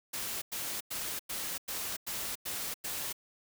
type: noise bursts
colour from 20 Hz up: white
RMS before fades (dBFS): -37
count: 8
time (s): 0.13-3.129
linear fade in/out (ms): 10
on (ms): 290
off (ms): 97
effects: none